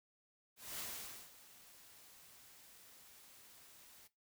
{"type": "noise with ADSR envelope", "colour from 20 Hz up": "white", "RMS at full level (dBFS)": -44, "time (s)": [0.56, 4.08], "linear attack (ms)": 220, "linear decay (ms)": 520, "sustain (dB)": -17, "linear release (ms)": 16, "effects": ["noise-tail reverb RT60 0.2 s tail -17 dB re dry"]}